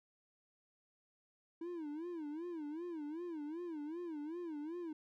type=tone with vibrato; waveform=triangle; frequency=321.3 Hz; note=E4; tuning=44 cents flat; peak=-39 dBFS; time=1.61-4.93 s; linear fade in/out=5 ms; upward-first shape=sine; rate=2.6 Hz; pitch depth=170 cents each way; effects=none